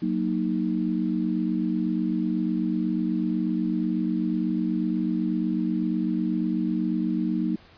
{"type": "chord", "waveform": "sine", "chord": "D# minor", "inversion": "first", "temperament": "equal", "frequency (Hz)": [185, 233.1, 311.1], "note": ["F#3", "A#3", "D#4"], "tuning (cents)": [0, 0, 0], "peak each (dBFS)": -27, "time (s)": [0.02, 7.56], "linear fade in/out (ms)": 5, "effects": ["pink hiss -53 dBFS RMS until 7.77 s", "resampled to 11025 Hz"]}